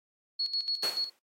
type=tone with tremolo; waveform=sine; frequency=4349 Hz; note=C#8; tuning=34 cents flat; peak=-27 dBFS; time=0.39-1.1 s; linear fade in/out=10 ms; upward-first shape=square; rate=6.9 Hz; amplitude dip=70%
type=noise with exponential decay; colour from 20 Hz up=pink; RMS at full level=-33 dBFS; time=0.83-1.19 s; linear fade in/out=2 ms; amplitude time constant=78 ms
effects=high-pass 400 Hz 12 dB/octave + AAC 48 kbps